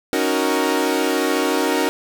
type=chord; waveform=sawtooth; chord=D# minor seventh; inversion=third; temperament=equal; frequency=277.2 / 311.1 / 370 / 466.2 Hz; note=C#4 / D#4 / F#4 / A#4; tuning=0 / 0 / 0 / 0 cents; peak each=-19 dBFS; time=0.13-1.89 s; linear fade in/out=0 ms; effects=none